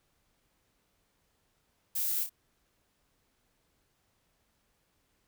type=noise with echo; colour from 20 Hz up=violet; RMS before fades=-32 dBFS; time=1.95-2.24 s; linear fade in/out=10 ms; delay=28 ms; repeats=2; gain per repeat=-6 dB; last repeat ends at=2.296 s; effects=pink hiss -74 dBFS RMS until 5.27 s